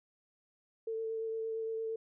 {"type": "tone with vibrato", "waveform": "sine", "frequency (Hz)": 447, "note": "A4", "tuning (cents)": 27, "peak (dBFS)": -34, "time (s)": [0.87, 1.96], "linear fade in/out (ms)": 5, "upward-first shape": "triangle", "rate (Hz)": 8.7, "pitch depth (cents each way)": 16, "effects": []}